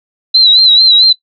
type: tone with vibrato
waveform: sine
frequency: 3996 Hz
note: B7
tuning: 20 cents sharp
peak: -3 dBFS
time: 0.34-1.13 s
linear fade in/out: 10 ms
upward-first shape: sine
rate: 4.5 Hz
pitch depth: 77 cents each way
effects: noise-tail reverb RT60 0.1 s tail -19 dB re dry